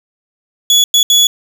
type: tone bursts at uneven times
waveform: 30% pulse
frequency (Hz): 3400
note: G#7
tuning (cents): +40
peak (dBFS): -4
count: 3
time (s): 0.7-0.84 / 0.94-1.03 / 1.1-1.27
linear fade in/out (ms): 2
effects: none